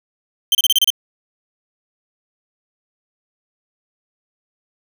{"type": "tone bursts", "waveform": "40% pulse", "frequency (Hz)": 3124, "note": "G7", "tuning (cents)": -7, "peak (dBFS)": -10, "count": 7, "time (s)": [0.52, 0.903], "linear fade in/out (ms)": 2, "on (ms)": 29, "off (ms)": 30, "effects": []}